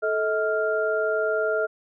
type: tone cluster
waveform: sine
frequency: 436.4 / 637 / 1395 Hz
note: A4 / D#5 / F6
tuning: -14 / +41 / -2 cents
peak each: -25 / -25 / -27 dBFS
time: 0.02-1.67 s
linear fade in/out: 20 ms
effects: none